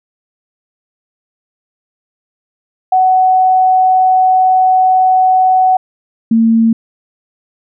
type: tone pair in turn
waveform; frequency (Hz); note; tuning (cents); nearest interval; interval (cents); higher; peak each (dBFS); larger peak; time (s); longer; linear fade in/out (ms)
sine; 747 / 226.6; F#5 / A#3; +16 / -49; octave + major sixth; 2065; first; -6; neither; 2.92-5.77 / 6.31-6.73; first; 5
effects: none